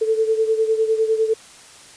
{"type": "beating tone pair", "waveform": "sine", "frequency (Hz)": [440, 449.9], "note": ["A4", "A4"], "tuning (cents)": [0, 39], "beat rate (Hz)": 9.9, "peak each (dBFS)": [-17, -22], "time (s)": [0.01, 1.34], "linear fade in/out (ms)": 10, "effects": ["white hiss -44 dBFS RMS until 1.96 s", "resampled to 22050 Hz"]}